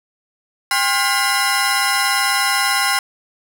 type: tone cluster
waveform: 30% pulse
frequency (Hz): 799 / 1062 / 1422 / 2006 / 5190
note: G5 / C6 / F6 / B6 / E8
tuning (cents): +33 / +25 / +31 / +26 / -28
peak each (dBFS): -19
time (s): 0.71-2.99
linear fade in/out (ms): 2
effects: none